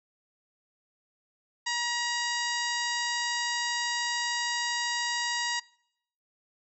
harmonic tone with a mistuned harmonic, 953 Hz, A#5, 38 cents sharp, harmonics 1 / 2 / 3 / 4 / 5 / 6 / 7 / 8, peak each -34 / -32 / -38 / -38 / -36 / -42 / -40 / -41 dBFS, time 1.66-5.6 s, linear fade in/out 10 ms, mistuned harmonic 6, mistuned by -23 cents, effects noise-tail reverb RT60 0.7 s tail -23 dB re dry

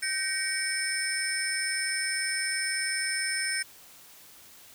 sine tone cluster, 1551 / 1877 / 2253 / 5290 / 8930 Hz, G6 / A#6 / C#7 / E8 / C#9, -19 / +11 / +28 / +5 / +12 cents, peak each -34 / -35 / -34 / -33 / -33 dBFS, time 0.02-3.63 s, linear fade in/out 10 ms, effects white hiss -52 dBFS RMS until 4.74 s

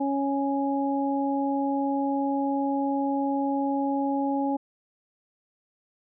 harmonic tone, 277.2 Hz, C#4, in tune, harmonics 1 / 2 / 3, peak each -25 / -32 / -29 dBFS, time 0-4.57 s, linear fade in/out 10 ms, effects none

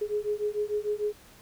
sine beating tone pair, 415.3 / 422 Hz, G#4 / G#4, 0 / +28 cents, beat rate 6.7 Hz, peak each -30 dBFS, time 0.01-1.13 s, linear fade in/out 10 ms, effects pink hiss -54 dBFS RMS until 1.41 s

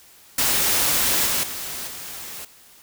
white noise with level steps, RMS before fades -20 / -22 / -31 / -35 dBFS, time 0.38-2.45 s, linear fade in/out 5 ms, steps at 1.26 / 1.43 / 1.87 s, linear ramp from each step 5 ms, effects white hiss -50 dBFS RMS until 2.82 s

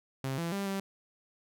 sawtooth tone with pitch steps, 133.8 / 168.5 / 198.2 / 195.1 Hz, C3 / E3 / G3 / G3, +39 / +38 / +19 / -8 cents, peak -28 dBFS, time 0.24-0.8 s, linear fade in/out 2 ms, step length 140 ms, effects none

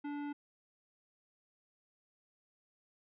sine tone with hard clipping, 290 Hz, D4, 22 cents flat, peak -40 dBFS, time 0.04-0.33 s, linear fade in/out 10 ms, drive 14 dB, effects resampled to 11025 Hz

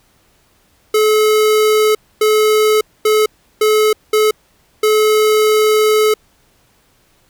square tone bursts at uneven times, 429.7 Hz, A4, 41 cents flat, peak -10 dBFS, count 6, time 0.94-1.95 / 2.21-2.81 / 3.05-3.26 / 3.61-3.93 / 4.13-4.31 / 4.83-6.14 s, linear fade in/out 5 ms, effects pink hiss -55 dBFS RMS until 7.29 s

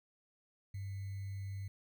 sine tone with sample-and-hold, 98 Hz, G2, in tune, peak -39 dBFS, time 0.74-1.68 s, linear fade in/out 5 ms, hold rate 2100 Hz, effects none

